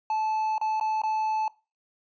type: tone with dropouts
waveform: triangle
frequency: 870 Hz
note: A5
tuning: 20 cents flat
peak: -22 dBFS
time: 0.1-1.48 s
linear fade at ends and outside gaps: 2 ms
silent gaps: 0.581-0.613 / 0.799-0.81 / 1.018-1.035 s
effects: noise-tail reverb RT60 0.3 s tail -21 dB re dry + resampled to 16000 Hz